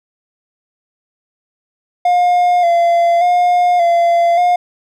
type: tone with vibrato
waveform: triangle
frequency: 698.5 Hz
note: F5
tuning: in tune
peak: -7 dBFS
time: 2.05-4.56 s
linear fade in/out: 5 ms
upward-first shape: square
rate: 0.86 Hz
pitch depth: 33 cents each way
effects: none